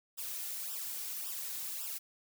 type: noise with flanger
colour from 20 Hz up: blue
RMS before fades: -40 dBFS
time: 0.17-1.99 s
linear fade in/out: 20 ms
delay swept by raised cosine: 0.46 to 3.16 ms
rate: 1.8 Hz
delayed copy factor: -0.9
effects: none